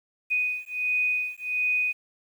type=beating tone pair; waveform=sine; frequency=2489 / 2490.4 Hz; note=D#7 / D#7; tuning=0 / +1 cents; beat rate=1.4 Hz; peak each=-27 dBFS; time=0.3-1.93 s; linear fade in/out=20 ms; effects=9-bit